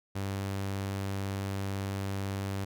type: tone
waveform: sawtooth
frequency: 98 Hz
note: G2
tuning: in tune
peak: -28 dBFS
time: 0.15-2.65 s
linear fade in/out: 10 ms
effects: none